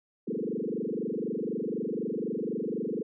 sine tone with frequency modulation, 334.4 Hz, E4, 25 cents sharp, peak -29 dBFS, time 0.27-3.03 s, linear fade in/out 10 ms, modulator 24 Hz, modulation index 5.9, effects none

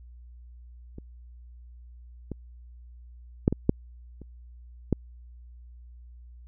clicks, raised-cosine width 3 ms, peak -27 / -20 / -6 / -14 / -6 / -30 / -9 dBFS, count 7, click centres 0.984 / 2.317 / 3.479 / 3.526 / 3.694 / 4.217 / 4.927 s, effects added 60 Hz sine -45 dBFS peak until 6.47 s

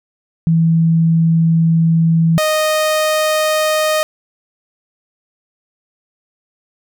sine / sawtooth tone pair in turn, 164.2 / 619.9 Hz, E3 / D#5, -6 / -7 cents, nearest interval octave + major seventh, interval 2299 cents, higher second, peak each -9 dBFS, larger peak neither, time 0.47-2.38 / 2.38-4.03 s, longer first, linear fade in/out 0 ms, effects none

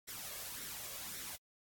white noise with flanger, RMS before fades -45 dBFS, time 0.07-1.37 s, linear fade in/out 20 ms, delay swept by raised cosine 0.52 to 1.82 ms, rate 1.8 Hz, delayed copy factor +0.55, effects AAC 64 kbps

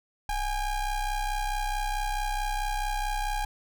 square ring-modulated tone, 400.7 Hz, G4, 38 cents sharp, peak -25 dBFS, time 0.29-3.45 s, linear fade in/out 2 ms, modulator 433 Hz, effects none

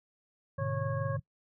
harmonic tone, 548 Hz, C#5, 20 cents flat, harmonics 1 / 2 / 3, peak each -35 / -41 / -45 dBFS, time 0.58-1.17 s, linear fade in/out 10 ms
sine chord, G# diminished, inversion none, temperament just, 103.83 / 124.59 / 149.51 Hz, G#2 / B2 / D3, 0 / +16 / +31 cents, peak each -36 dBFS, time 0.58-1.2 s, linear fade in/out 10 ms
effects noise-tail reverb RT60 0.1 s tail -21 dB re dry

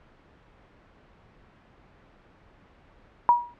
sine tone with exponential decay, 960 Hz, B5, 49 cents flat, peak -11 dBFS, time 3.29-3.54 s, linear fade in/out 0 ms, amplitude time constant 53 ms, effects pink hiss -56 dBFS RMS until 3.59 s + low-pass 2000 Hz 12 dB/octave

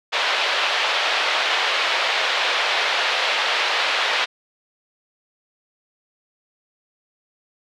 white band-pass noise, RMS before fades -21 dBFS, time 0.12-4.26 s, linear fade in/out 20 ms, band 500 to 3700 Hz, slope 24 dB/octave, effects none

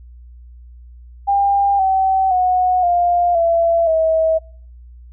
sine tone with pitch steps, 799 / 765.1 / 732.7 / 701.6 / 671.9 / 643.4 Hz, G5 / G5 / F#5 / F5 / E5 / E5, +33 / -42 / -17 / +8 / +33 / -42 cents, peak -12 dBFS, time 1.27-4.39 s, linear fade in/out 20 ms, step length 520 ms, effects noise-tail reverb RT60 0.6 s tail -26 dB re dry + added 60 Hz sine -37 dBFS peak until 5.12 s

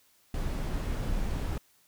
brown noise, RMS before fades -31 dBFS, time 0.34-1.58 s, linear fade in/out 2 ms, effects white hiss -65 dBFS RMS until 1.87 s

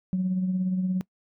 sine tone with tremolo, 185 Hz, F#3, in tune, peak -20 dBFS, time 0.13-1.01 s, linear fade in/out 0 ms, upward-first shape triangle, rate 17 Hz, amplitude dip 45%, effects noise-tail reverb RT60 0.1 s tail -23 dB re dry + tanh soft clip ceiling -18 dBFS

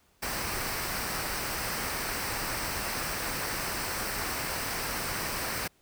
pink noise with comb filter, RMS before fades -33 dBFS, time 0.22-5.68 s, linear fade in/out 10 ms, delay 0.29 ms, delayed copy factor -0.5, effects pink hiss -66 dBFS RMS until 5.81 s

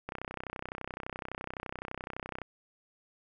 click train, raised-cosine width 0.5 ms, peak -22 dBFS, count 75, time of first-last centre 0.09-2.417 s, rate 31.8 Hz, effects none

